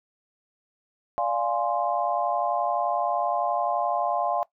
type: chord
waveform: sine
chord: D half-diminished seventh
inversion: none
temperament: equal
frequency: 587.3 / 698.5 / 830.6 / 1046.5 Hz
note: D5 / F5 / Ab5 / C6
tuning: 0 / 0 / 0 / 0 cents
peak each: -30 / -26 / -29 / -30 dBFS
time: 1.18-4.43 s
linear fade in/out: 0 ms
effects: noise-tail reverb RT60 0.1 s tail -19 dB re dry